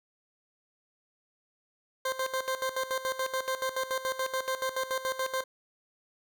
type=tone with tremolo; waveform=20% pulse; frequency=523 Hz; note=C5; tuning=1 cent flat; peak=-23 dBFS; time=2.05-5.44 s; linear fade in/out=5 ms; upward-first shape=square; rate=7 Hz; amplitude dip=75%; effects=none